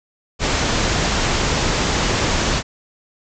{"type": "low-pass noise", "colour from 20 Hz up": "pink", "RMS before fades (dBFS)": -19, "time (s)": [0.39, 2.63], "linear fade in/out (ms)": 50, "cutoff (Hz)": 7500, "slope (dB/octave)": 96, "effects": []}